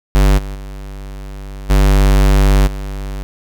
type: tone with level steps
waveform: square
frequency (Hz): 49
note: G1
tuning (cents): 0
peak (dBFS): -8 / -23 / -27 / -8 / -22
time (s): 0.15-3.23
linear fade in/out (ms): 0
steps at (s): 0.37 / 0.54 / 1.69 / 2.66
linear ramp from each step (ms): 20
effects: none